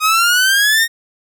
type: exponential sweep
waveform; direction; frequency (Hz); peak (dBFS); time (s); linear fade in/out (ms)
sawtooth; up; 1244.5 to 1864.7; -7; 0-0.88; 50
effects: none